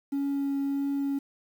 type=tone with vibrato; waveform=triangle; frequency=278.7 Hz; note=C#4; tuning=9 cents sharp; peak=-23 dBFS; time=0.12-1.19 s; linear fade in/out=10 ms; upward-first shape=triangle; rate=1.6 Hz; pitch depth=9 cents each way; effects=tanh soft clip ceiling -21 dBFS + 9-bit